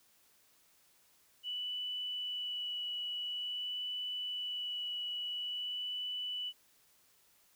sine tone with vibrato, 2960 Hz, F#7, in tune, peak -36 dBFS, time 1.43-6.53 s, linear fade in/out 50 ms, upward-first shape sine, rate 0.48 Hz, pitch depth 11 cents each way, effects white hiss -68 dBFS RMS until 7.55 s

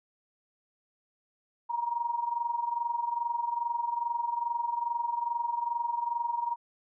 sine tone with amplitude modulation, 945 Hz, A#5, 23 cents sharp, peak -25 dBFS, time 1.69-6.56 s, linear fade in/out 20 ms, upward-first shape sine, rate 22.4 Hz, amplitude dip 75%, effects none

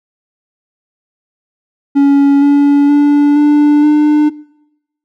triangle tone with pitch steps, 280.7 / 285.3 / 289.9 / 294.7 / 299.5 Hz, C#4 / C#4 / D4 / D4 / D4, +22 / +50 / -22 / +6 / +34 cents, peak -3 dBFS, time 1.95-4.3 s, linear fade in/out 20 ms, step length 470 ms, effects noise-tail reverb RT60 0.9 s tail -23 dB re dry

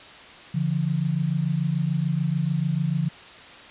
sine tone pair together, 143.5 / 170.35 Hz, D3 / F3, -40 / -43 cents, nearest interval minor third, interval 297 cents, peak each -24 dBFS, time 0.54-3.09 s, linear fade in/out 10 ms, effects white hiss -44 dBFS RMS until 3.7 s + resampled to 8000 Hz

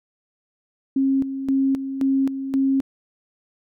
sine tone with tremolo, 270 Hz, C#4, 45 cents flat, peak -16 dBFS, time 0.96-2.81 s, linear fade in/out 5 ms, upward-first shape square, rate 1.9 Hz, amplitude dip 65%, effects none

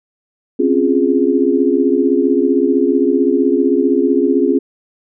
sine chord, Db major seventh, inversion third, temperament equal, 261.6 / 277.2 / 349.2 / 415.3 Hz, C4 / Db4 / F4 / Ab4, 0 / 0 / 0 / 0 cents, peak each -16 dBFS, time 0.59-4.59 s, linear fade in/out 10 ms, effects none

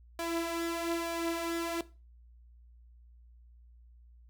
sawtooth tone with flanger, 335.5 Hz, E4, 31 cents sharp, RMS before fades -34 dBFS, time 0.19-1.81 s, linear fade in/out 2 ms, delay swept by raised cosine 1.7 to 5.4 ms, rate 1.1 Hz, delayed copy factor +0.55, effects noise-tail reverb RT60 0.3 s tail -17 dB re dry + added 59 Hz sine -54 dBFS peak until 4.29 s

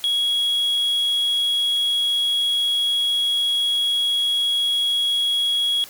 sine tone, 3322 Hz, G#7, in tune, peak -15 dBFS, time 0.04-5.84 s, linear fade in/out 0 ms, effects tanh soft clip ceiling -17 dBFS + white hiss -42 dBFS RMS until 5.89 s

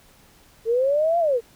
sine linear two-way sweep, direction up then down, 440 to 698.5 to 440 Hz, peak -17 dBFS, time 0.65-1.41 s, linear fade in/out 50 ms, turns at 1.19 s, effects pink hiss -54 dBFS RMS until 1.55 s

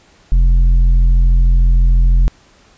sine tone with tanh clipping, 43.15 Hz, F1, 20 cents flat, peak -8 dBFS, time 0.32-2.28 s, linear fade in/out 0 ms, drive 6 dB, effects pink hiss -49 dBFS RMS until 2.77 s + resampled to 16000 Hz

